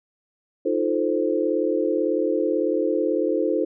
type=chord; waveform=sine; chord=F dominant seventh; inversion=third; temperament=equal with one note detuned; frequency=311.1 / 349.2 / 440 / 521.7 Hz; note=Eb4 / F4 / A4 / C5; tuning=0 / 0 / 0 / -5 cents; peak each=-25 dBFS; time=0.65-3.65 s; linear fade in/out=10 ms; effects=none